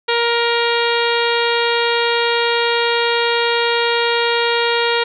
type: harmonic tone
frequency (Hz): 470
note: A#4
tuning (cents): +14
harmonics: 1 / 2 / 3 / 4 / 5 / 6 / 7 / 8 / 9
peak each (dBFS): -18 / -21 / -23 / -24 / -25 / -26 / -26 / -27 / -28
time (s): 0.08-5.04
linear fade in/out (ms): 10
effects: none